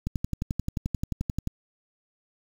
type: click train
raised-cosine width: 5 ms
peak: -15 dBFS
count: 17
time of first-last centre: 0.07-1.474 s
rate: 11.4 Hz
effects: 7-bit